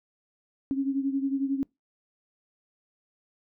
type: beating tone pair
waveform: sine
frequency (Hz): 271.2 / 282.2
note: C#4 / C#4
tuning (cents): -38 / +31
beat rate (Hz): 11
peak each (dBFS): -26 / -31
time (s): 0.71-1.63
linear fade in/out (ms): 0
effects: noise-tail reverb RT60 0.2 s tail -25 dB re dry